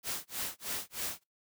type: noise with tremolo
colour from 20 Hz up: white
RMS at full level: -35 dBFS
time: 0.03-1.24 s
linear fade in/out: 50 ms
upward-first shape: sine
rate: 3.2 Hz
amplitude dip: 100%
effects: noise-tail reverb RT60 0.2 s tail -25 dB re dry